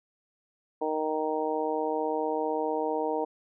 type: harmonic tone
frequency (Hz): 155.56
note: D#3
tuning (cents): 0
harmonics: 2 / 3 / 4 / 5 / 6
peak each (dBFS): -34 / -30 / -34 / -34 / -34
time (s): 0.81-3.25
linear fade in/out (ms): 10
effects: none